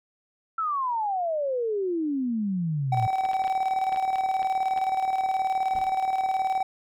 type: exponential sweep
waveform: sine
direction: down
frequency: 1348 to 110 Hz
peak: -24 dBFS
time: 0.58-3.07 s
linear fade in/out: 5 ms
type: tone with tremolo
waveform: triangle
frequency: 763 Hz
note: G5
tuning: 47 cents flat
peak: -19 dBFS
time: 2.92-6.63 s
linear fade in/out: 5 ms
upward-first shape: square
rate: 19 Hz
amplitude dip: 50%
type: clicks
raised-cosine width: 0.3 ms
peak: -22 dBFS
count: 9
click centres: 3.252 / 3.333 / 3.44 / 3.479 / 3.926 / 3.961 / 4.158 / 4.429 / 4.776 s
type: noise with exponential decay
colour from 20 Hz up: brown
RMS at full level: -35 dBFS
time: 5.75-6.03 s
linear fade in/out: 2 ms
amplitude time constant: 60 ms
effects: none